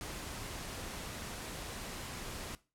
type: noise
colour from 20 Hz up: pink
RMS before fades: -43 dBFS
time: 0.01-2.55 s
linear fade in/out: 0 ms
effects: noise-tail reverb RT60 0.3 s tail -18 dB re dry + low-pass 12000 Hz 12 dB/octave